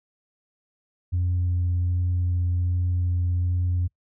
sine tone with vibrato, 88.7 Hz, F2, 27 cents sharp, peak -19 dBFS, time 1.12-3.88 s, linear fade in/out 20 ms, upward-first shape triangle, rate 1.3 Hz, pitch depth 11 cents each way, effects noise-tail reverb RT60 0.1 s tail -24 dB re dry + tanh soft clip ceiling -18 dBFS

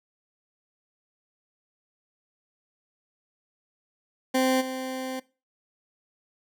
20% pulse tone with level steps, 260 Hz, C4, 11 cents flat, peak -16 / -26 dBFS, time 4.34-5.2 s, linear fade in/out 10 ms, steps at 4.6 s, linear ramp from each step 20 ms, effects noise-tail reverb RT60 0.3 s tail -20 dB re dry

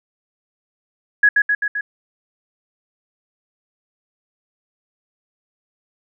sine tone with echo, 1673 Hz, G#6, 12 cents sharp, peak -8 dBFS, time 1.23-1.29 s, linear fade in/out 5 ms, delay 130 ms, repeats 4, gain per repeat -3 dB, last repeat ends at 1.81 s, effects none

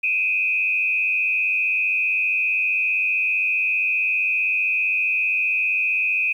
sine tone with frequency modulation, 2512 Hz, D#7, 16 cents sharp, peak -18 dBFS, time 0.03-6.33 s, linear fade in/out 10 ms, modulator 95.3 Hz, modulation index 1, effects 9-bit

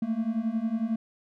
triangle beating tone pair, 218.2 / 229.2 Hz, A3 / A#3, -14 / -29 cents, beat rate 11 Hz, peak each -28 / -26 dBFS, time 0.02-0.96 s, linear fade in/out 5 ms, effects none

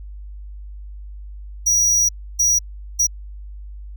square tone bursts at uneven times, 5790 Hz, F#8, 38 cents flat, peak -14 dBFS, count 3, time 1.66-2.09 / 2.39-2.59 / 2.99-3.07 s, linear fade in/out 10 ms, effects added 50 Hz sine -32 dBFS peak until 3.96 s

